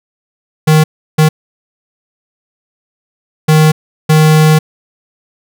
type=tone bursts at uneven times; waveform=square; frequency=155.56 Hz; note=D#3; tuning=in tune; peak=-5 dBFS; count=4; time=0.67-0.84 / 1.18-1.29 / 3.48-3.72 / 4.09-4.59 s; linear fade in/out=10 ms; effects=none